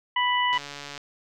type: harmonic tone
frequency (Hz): 987.8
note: B5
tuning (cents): 0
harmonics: 1 / 2 / 3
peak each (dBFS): -23 / -26 / -28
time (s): 0.16-0.58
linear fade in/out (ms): 5
type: click train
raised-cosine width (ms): 0.2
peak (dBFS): -20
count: 65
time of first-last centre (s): 0.53-0.978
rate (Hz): 143
effects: none